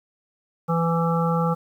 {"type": "harmonic tone", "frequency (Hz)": 166.7, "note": "E3", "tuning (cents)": 20, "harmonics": [1, 3, 5, 7, 8], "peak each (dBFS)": [-21, -26, -28, -29, -30], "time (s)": [0.68, 1.55], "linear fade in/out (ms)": 20, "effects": ["9-bit"]}